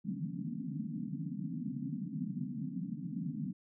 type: band-pass noise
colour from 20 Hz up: pink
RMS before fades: -39 dBFS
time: 0.04-3.53 s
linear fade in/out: 10 ms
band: 140 to 280 Hz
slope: 96 dB/octave
effects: none